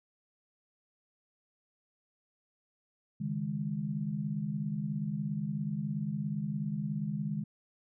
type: chord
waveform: sine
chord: C# suspended second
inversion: none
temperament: equal with one note detuned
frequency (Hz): 138.59 / 155.56 / 206.1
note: C#3 / D#3 / G#3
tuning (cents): 0 / 0 / -13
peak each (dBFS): -39 / -35 / -35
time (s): 3.2-7.44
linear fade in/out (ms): 10
effects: none